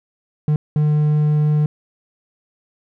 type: tone bursts at uneven times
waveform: triangle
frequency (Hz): 150.5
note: D3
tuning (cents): +43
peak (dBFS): -11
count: 2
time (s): 0.48-0.56 / 0.76-1.66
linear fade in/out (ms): 2
effects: none